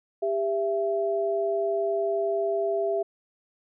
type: tone pair together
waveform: sine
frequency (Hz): 398 / 667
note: G4 / E5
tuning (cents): +26 / +20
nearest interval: major sixth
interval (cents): 894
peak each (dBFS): -26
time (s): 0.22-3.03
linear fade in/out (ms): 10
effects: none